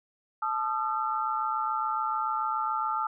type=tone cluster; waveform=sine; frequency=874 / 1221 / 1348 Hz; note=A5 / D#6 / E6; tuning=-12 / -33 / +38 cents; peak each=-31 dBFS; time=0.42-3.07 s; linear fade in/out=5 ms; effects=none